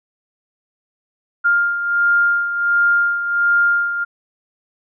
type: beating tone pair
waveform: sine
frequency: 1403 / 1404.4 Hz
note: F6 / F6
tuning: +8 / +9 cents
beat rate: 1.4 Hz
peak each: -14 / -21 dBFS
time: 1.44-4.05 s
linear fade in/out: 20 ms
effects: none